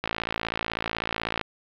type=click train; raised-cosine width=0.3 ms; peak=-10 dBFS; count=78; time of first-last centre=0.04-1.413 s; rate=56.1 Hz; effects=low-pass 4000 Hz 12 dB/octave + 8-bit